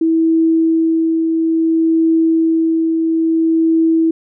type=tone with tremolo; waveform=sine; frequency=325.4 Hz; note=E4; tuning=22 cents flat; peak=-9 dBFS; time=0.01-4.11 s; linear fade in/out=5 ms; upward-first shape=triangle; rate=0.59 Hz; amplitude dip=35%; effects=none